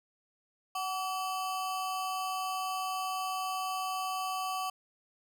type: ring-modulated tone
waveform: square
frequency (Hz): 948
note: A#5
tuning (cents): +29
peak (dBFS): -30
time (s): 0.75-4.7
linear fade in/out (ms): 5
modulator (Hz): 198
effects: none